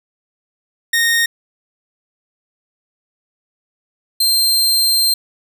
sawtooth tone pair in turn, 1853 / 4160 Hz, A#6 / C8, -11 / -11 cents, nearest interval octave + major second, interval 1400 cents, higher second, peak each -9 dBFS, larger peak neither, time 0.93-1.26 / 4.2-5.14 s, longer second, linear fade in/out 5 ms, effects none

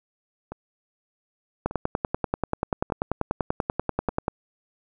two click trains, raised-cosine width 1 ms, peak -20 / -9 dBFS, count 4 / 28, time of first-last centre 0.52-4.091 / 1.66-4.281 s, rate 0.84 / 10.3 Hz, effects none

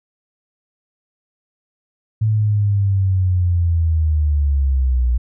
sine linear sweep, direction down, 110 to 59.1 Hz, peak -13 dBFS, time 2.21-5.18 s, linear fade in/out 10 ms, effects none

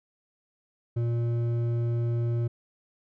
sine tone with hard clipping, 117.8 Hz, A#2, 19 cents sharp, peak -26 dBFS, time 0.96-2.48 s, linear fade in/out 10 ms, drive 8 dB, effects none

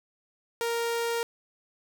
sawtooth tone, 466.2 Hz, A#4, in tune, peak -23 dBFS, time 0.61-1.23 s, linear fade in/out 0 ms, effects none

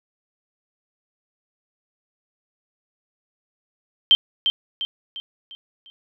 sine tone with echo, 3136 Hz, G7, in tune, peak -9 dBFS, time 4.11-4.15 s, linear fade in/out 0 ms, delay 350 ms, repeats 5, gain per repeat -7 dB, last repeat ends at 5.9 s, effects none

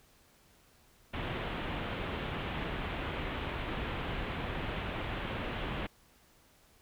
pink low-pass noise, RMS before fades -37 dBFS, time 1.13-5.87 s, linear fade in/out 10 ms, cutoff 3400 Hz, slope 48 dB/octave, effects pink hiss -64 dBFS RMS until 6.81 s

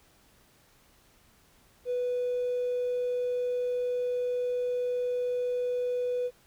triangle tone with hard clipping, 493.9 Hz, B4, in tune, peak -27 dBFS, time 1.85-6.31 s, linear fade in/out 50 ms, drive 3 dB, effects pink hiss -62 dBFS RMS until 6.46 s

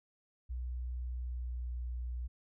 sine tone with pitch glide, 61.74 to 60.93 Hz, B1 to B1, 0 to -23 cents, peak -35 dBFS, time 0.49-2.28 s, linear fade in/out 20 ms, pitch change -23 cents, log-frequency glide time 1.07-1.7 s, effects tanh soft clip ceiling -31 dBFS

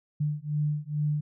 sine beating tone pair, 148.1 / 150.4 Hz, D3 / D3, +15 / +42 cents, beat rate 2.3 Hz, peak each -29 / -29 dBFS, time 0.2-1.21 s, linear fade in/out 10 ms, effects none

